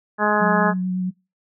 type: harmonic tone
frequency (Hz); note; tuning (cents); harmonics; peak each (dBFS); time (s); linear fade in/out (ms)
210; G#3; +19; 1 / 2 / 3 / 4 / 5 / 6 / 7 / 8; -24 / -25 / -24 / -23 / -24 / -25 / -28 / -23; 0.18-0.74; 50
type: tone with vibrato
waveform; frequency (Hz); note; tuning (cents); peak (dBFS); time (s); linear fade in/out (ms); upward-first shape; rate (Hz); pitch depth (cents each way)
sine; 183.8; F#3; -11; -20; 0.4-1.11; 20; triangle; 9; 15
effects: noise-tail reverb RT60 0.3 s tail -26 dB re dry